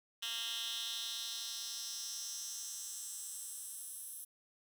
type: tone with high-pass filter sweep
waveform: 10% pulse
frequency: 230.9 Hz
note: A#3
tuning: 16 cents flat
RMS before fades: -43 dBFS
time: 0.22-4.25 s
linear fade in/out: 10 ms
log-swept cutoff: 2900 to 11000 Hz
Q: 2.7
effects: none